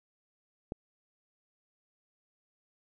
click, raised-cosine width 2 ms, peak -22 dBFS, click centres 0.721 s, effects none

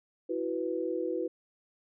sine chord, E suspended second, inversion none, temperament equal, 329.6 / 370 / 493.9 Hz, E4 / F#4 / B4, 0 / 0 / 0 cents, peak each -34 dBFS, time 0.29-1.28 s, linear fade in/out 10 ms, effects none

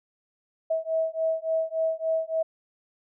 sine beating tone pair, 644 / 647.5 Hz, E5 / E5, -41 / -31 cents, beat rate 3.5 Hz, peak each -27 / -27 dBFS, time 0.7-2.43 s, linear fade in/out 10 ms, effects none

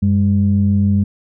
sine tone pair together, 94.6 / 201.8 Hz, F#2 / G#3, +39 / -49 cents, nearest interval octave + minor second, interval 1312 cents, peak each -13 dBFS, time 0.02-1.04 s, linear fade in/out 10 ms, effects tanh soft clip ceiling -4 dBFS

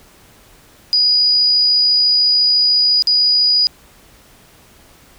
sine tone with dropouts, 4917 Hz, D#8, 21 cents flat, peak -10 dBFS, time 0.93-3.67 s, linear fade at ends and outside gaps 0 ms, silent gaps 3.023-3.072 s, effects pink hiss -47 dBFS RMS until 5.18 s

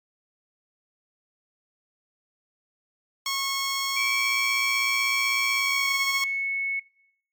10% pulse tone, 1094 Hz, C#6, 23 cents flat, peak -17 dBFS, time 3.26-6.24 s, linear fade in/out 2 ms
sine tone with pitch glide, 2304 to 2202 Hz, D7 to C#7, -34 to -12 cents, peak -24 dBFS, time 3.96-6.8 s, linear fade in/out 10 ms, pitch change -78 cents, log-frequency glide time 5.55-5.98 s
effects noise-tail reverb RT60 0.8 s tail -24 dB re dry + MP3 96 kbps

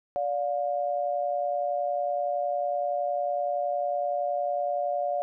sine tone pair together, 580 / 710.8 Hz, D5 / F5, -22 / +30 cents, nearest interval major third, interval 352 cents, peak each -28 dBFS, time 0.16-5.22 s, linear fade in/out 0 ms, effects none

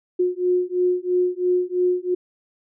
sine beating tone pair, 359.3 / 362.3 Hz, F4 / F#4, +49 / -36 cents, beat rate 3 Hz, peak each -21 dBFS, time 0.19-2.15 s, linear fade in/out 10 ms, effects none

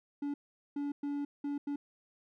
triangle tone bursts at uneven times, 286.5 Hz, D4, 43 cents flat, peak -31 dBFS, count 5, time 0.22-0.34 / 0.76-0.92 / 1.03-1.25 / 1.44-1.58 / 1.67-1.76 s, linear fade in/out 5 ms, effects none

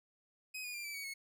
sawtooth tone with pitch steps, 2523 / 2453 / 2384 / 2318 / 2253 / 2190 Hz, D#7 / D#7 / D7 / D7 / C#7 / C#7, +23 / -25 / +25 / -23 / +28 / -22 cents, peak -38 dBFS, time 0.54-1.14 s, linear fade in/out 10 ms, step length 100 ms, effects none

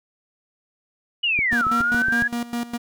sine linear two-way sweep, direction down then up, 2960 to 1285 to 1680 Hz, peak -18 dBFS, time 1.23-2.28 s, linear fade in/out 10 ms, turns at 1.65 s
click train, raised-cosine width 3 ms, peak -18 dBFS, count 7, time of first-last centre 1.39-2.223 s, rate 7.2 Hz
45% pulse tone with tremolo, 237.7 Hz, A#3, 34 cents sharp, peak -23 dBFS, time 1.51-2.78 s, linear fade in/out 20 ms, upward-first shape square, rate 4.9 Hz, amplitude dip 80%
effects none

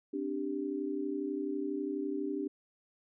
sine chord, C suspended second, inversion none, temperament equal, 261.6 / 293.7 / 392 Hz, C4 / D4 / G4, 0 / 0 / 0 cents, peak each -40 / -35 / -37 dBFS, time 0.13-2.48 s, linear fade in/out 10 ms, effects none

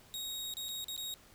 sawtooth tone with dropouts, 3771 Hz, A#7, 19 cents sharp, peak -35 dBFS, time 0.14-1.14 s, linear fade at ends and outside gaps 0 ms, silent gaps 0.538-0.569 / 0.685-0.689 / 0.843-0.883 / 0.964-0.977 s, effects pink hiss -60 dBFS RMS until 1.34 s

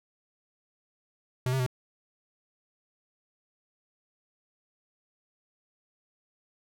square tone with pitch steps, 126.9 / 132.5 / 126.5 Hz, B2 / C3 / B2, +47 / +22 / +42 cents, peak -26 dBFS, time 1.46-1.664 s, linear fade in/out 2 ms, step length 68 ms, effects none

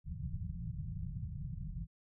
white low-pass noise, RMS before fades -41 dBFS, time 0.04-1.87 s, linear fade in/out 50 ms, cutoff 180 Hz, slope 96 dB/octave, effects none

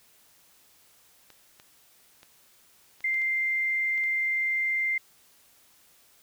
clicks, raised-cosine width 0.2 ms, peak -32 dBFS, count 8, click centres 1.303 / 1.599 / 2.231 / 3.006 / 3.143 / 3.218 / 3.978 / 4.038 s
sine tone, 2093 Hz, C7, in tune, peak -24 dBFS, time 3.04-4.98 s, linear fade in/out 5 ms
effects white hiss -60 dBFS RMS until 6.22 s

